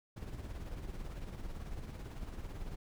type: noise with tremolo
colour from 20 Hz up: brown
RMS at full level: -41 dBFS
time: 0.16-2.76 s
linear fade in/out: 10 ms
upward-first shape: sine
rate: 18 Hz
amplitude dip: 50%
effects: none